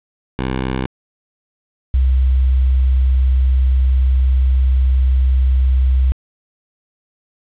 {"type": "tone pair in turn", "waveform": ["10% pulse", "sine"], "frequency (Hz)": [64.7, 64.7], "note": ["C2", "C2"], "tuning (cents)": [-19, -19], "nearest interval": "unison", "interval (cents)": 0, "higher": "neither", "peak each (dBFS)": -10, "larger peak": "neither", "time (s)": [[0.39, 0.86], [1.94, 6.12]], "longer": "second", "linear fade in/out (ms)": 0, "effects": ["resampled to 8000 Hz", "7-bit"]}